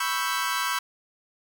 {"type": "chord", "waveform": "sawtooth", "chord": "C# half-diminished seventh", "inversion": "third", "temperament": "equal", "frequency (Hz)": [987.8, 1108.7, 1318.5, 1568], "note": ["B5", "C#6", "E6", "G6"], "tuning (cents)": [0, 0, 0, 0], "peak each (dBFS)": -27, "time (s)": [0, 0.79], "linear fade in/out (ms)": 5, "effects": []}